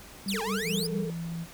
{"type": "tone with tremolo", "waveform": "sine", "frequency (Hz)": 196, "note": "G3", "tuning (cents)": 0, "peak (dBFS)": -28, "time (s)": [0.26, 1.1], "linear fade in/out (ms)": 2, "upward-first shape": "sine", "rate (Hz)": 4.5, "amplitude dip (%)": 95}
{"type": "exponential two-way sweep", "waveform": "sawtooth", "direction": "down then up", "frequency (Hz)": [5280, 784, 5280], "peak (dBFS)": -28, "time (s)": [0.28, 0.87], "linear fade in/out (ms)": 5, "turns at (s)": 0.42}
{"type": "tone with vibrato", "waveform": "sine", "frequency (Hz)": 444.4, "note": "A4", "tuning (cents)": 17, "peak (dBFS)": -33, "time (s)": [0.34, 1.1], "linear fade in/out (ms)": 0, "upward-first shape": "triangle", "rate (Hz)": 20, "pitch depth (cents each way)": 87}
{"type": "tone with pitch glide", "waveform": "sine", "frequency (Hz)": [169.1, 167.35], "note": ["E3", "E3"], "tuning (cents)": [44, 26], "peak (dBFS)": -32, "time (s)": [0.62, 1.47], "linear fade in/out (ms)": 50, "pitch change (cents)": -18, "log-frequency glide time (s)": [0.73, 1.18]}
{"effects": ["pink hiss -48 dBFS RMS until 1.53 s"]}